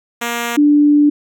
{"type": "tone pair in turn", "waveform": ["5% pulse", "sine"], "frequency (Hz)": [236.3, 293.5], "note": ["A#3", "D4"], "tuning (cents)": [24, -1], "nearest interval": "major third", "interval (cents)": 375, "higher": "second", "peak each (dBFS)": -7, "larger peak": "neither", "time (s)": [[0.21, 0.57], [0.57, 1.1]], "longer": "second", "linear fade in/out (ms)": 10, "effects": []}